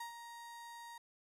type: tone with ADSR envelope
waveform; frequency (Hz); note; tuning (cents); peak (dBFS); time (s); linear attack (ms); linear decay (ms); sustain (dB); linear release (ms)
35% pulse; 938; A#5; +11; -40; 0-0.98; 6; 110; -7; 5
effects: resampled to 32000 Hz + 11-bit